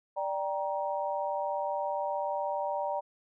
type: chord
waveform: sine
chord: G minor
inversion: second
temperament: just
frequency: 588 / 784 / 940.8 Hz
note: D5 / G5 / Bb5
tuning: +2 / 0 / +16 cents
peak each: -33 / -35 / -34 dBFS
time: 0.16-3.01 s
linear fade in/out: 20 ms
effects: none